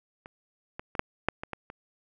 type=clicks; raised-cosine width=0.5 ms; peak=-28 / -21 / -23 / -7 / -8 / -20 / -19 / -26 dBFS; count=8; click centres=0.259 / 0.795 / 0.952 / 0.994 / 1.286 / 1.435 / 1.533 / 1.701 s; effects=none